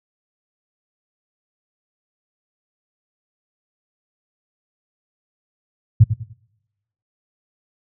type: tone with echo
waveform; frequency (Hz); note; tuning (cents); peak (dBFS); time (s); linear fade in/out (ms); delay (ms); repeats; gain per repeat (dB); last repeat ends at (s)
sine; 110; A2; 0; -4; 6-6.04; 10; 98; 3; -11; 6.334
effects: noise-tail reverb RT60 1.0 s tail -26 dB re dry + high-pass 60 Hz 12 dB/octave